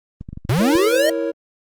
clicks, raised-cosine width 5 ms, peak -19 dBFS, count 7, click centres 0.211 / 0.289 / 0.33 / 0.374 / 0.451 / 0.587 / 0.754 s
square linear sweep, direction up, 100 to 637 Hz, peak -15 dBFS, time 0.49-1.1 s, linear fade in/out 5 ms
triangle chord, A# diminished, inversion second, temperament equal, 329.6 / 466.2 / 554.4 Hz, E4 / A#4 / C#5, 0 / 0 / 0 cents, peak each -22 dBFS, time 0.59-1.32 s, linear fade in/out 20 ms
effects Opus 24 kbps

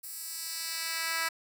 10% pulse tone with high-pass filter sweep, 327.7 Hz, E4, 10 cents flat, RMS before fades -35 dBFS, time 0.03-1.29 s, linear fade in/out 10 ms, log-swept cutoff 11000 to 1500 Hz, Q 0.8, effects none

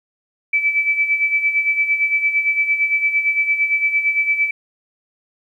sine tone with tremolo, 2310 Hz, D7, 29 cents flat, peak -12 dBFS, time 0.53-4.51 s, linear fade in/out 5 ms, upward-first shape sine, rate 8.8 Hz, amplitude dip 65%, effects 9-bit

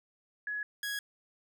sine / sawtooth tone pair in turn, 1685 / 1661.8 Hz, G#6 / G#6, +25 / +1 cents, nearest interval unison, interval 24 cents, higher first, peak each -33 / -30 dBFS, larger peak second, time 0.47-0.63 / 0.83-0.99 s, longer neither, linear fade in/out 2 ms, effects none

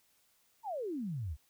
sine exponential sweep, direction down, 946 to 65.6 Hz, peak -35 dBFS, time 0.63-1.37 s, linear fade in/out 50 ms, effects white hiss -71 dBFS RMS until 1.49 s

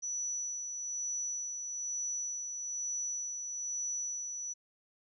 sine tone with tremolo, 5920 Hz, F#8, in tune, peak -33 dBFS, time 0.02-4.54 s, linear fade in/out 20 ms, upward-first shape sine, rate 1.1 Hz, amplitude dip 40%, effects none

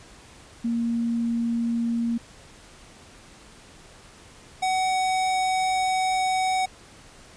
sine / square tone pair in turn, 233.1 / 750.4 Hz, A#3 / F#5, 0 / +24 cents, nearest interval octave + minor sixth, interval 2024 cents, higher second, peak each -22 dBFS, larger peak neither, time 0.64-2.18 / 4.62-6.66 s, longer second, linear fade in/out 10 ms, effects pink hiss -49 dBFS RMS until 7.36 s + resampled to 22050 Hz

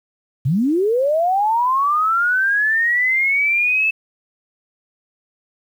sine linear sweep, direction up, 116.54 to 2637 Hz, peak -14 dBFS, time 0.45-3.91 s, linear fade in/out 10 ms, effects 8-bit

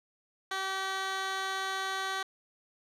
15% pulse tone with band-pass filter, 383.6 Hz, G4, 37 cents flat, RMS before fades -34 dBFS, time 0.51-2.23 s, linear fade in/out 5 ms, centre 2500 Hz, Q 0.76, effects none

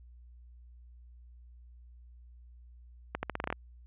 accelerating click train, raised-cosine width 0.5 ms, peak -17 dBFS, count 9, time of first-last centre 3.15-3.526 s, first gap 80 ms, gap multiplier 0.84, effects added 60 Hz sine -51 dBFS peak until 3.86 s + resampled to 8000 Hz

